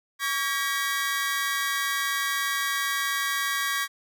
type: tone cluster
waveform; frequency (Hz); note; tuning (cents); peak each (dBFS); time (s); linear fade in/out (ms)
sawtooth; 1132 / 1622 / 1919; C#6 / G#6 / A#6; +36 / -41 / +50; -26; 0.19-3.88; 50
effects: none